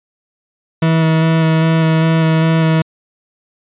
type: tone with vibrato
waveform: 40% pulse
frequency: 161.3 Hz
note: E3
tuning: 37 cents flat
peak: -9 dBFS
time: 0.82-2.82 s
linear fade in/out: 5 ms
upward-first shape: square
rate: 2.5 Hz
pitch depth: 11 cents each way
effects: resampled to 8000 Hz